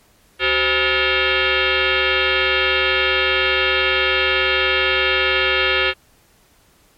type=tone with frequency modulation; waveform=sine; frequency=523 Hz; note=C5; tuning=1 cent flat; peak=-14 dBFS; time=0.39-5.94 s; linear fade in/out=50 ms; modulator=451 Hz; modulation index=6.7; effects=pink hiss -55 dBFS RMS until 6.97 s + MP3 64 kbps